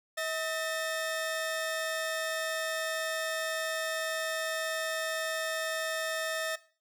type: tone pair together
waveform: sawtooth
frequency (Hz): 640.6 / 1800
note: E5 / A6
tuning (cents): -50 / +39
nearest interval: octave + tritone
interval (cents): 1789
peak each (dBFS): -30 / -32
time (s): 0.17-6.56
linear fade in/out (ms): 10
effects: noise-tail reverb RT60 0.4 s tail -17 dB re dry